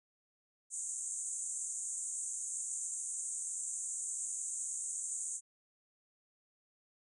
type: band-pass noise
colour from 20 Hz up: white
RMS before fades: -40 dBFS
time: 0.7-5.41 s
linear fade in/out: 50 ms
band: 6600 to 9000 Hz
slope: 96 dB/octave
effects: none